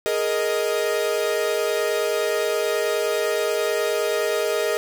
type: chord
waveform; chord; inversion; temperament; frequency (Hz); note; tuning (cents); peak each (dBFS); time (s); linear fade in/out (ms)
45% pulse; Ab suspended second; none; equal with one note detuned; 416.7 / 466.2 / 622.3; Ab4 / Bb4 / Eb5; +6 / 0 / 0; -25; 0.06-4.77; 0
effects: 9-bit